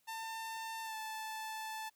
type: tone with pitch glide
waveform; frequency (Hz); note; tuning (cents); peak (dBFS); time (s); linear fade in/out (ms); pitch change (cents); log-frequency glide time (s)
sawtooth; 897 to 876.5; A5 to A5; +33 to -7; -37; 0.07-1.9; 20; -40; 0.83-0.95
effects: white hiss -75 dBFS RMS until 1.95 s